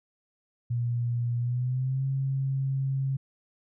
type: tone with pitch glide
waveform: sine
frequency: 119.6 to 135.02 Hz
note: A#2 to C#3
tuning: +45 to -45 cents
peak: -25 dBFS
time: 0.7-3.17 s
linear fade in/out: 10 ms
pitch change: +210 cents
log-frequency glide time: 1.38-2.05 s
effects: none